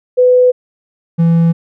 sine / triangle tone pair in turn, 500 / 166.85 Hz, B4 / E3, +21 / +21 cents, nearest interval octave + perfect fifth, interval 1900 cents, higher first, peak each -5 dBFS, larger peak neither, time 0.17-0.52 / 1.18-1.53 s, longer neither, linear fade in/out 20 ms, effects none

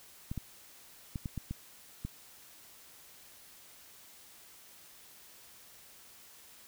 clicks, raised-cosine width 5 ms, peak -24 dBFS, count 7, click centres 0.315 / 0.377 / 1.158 / 1.258 / 1.377 / 1.51 / 2.05 s, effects white hiss -56 dBFS RMS until 6.67 s

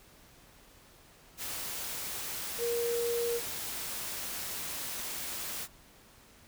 sine tone in noise, 471.4 Hz, A#4, 19 cents sharp, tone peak -29 dBFS, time 2.58-3.41 s, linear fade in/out 50 ms, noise white, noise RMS -38 dBFS, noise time 1.37-5.68 s, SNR +6 dB, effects pink hiss -58 dBFS RMS until 6.47 s

